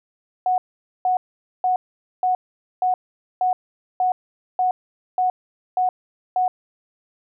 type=tone bursts; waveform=sine; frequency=736 Hz; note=F#5; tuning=9 cents flat; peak=-16 dBFS; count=11; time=0.46-6.48 s; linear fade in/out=2 ms; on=120 ms; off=470 ms; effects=none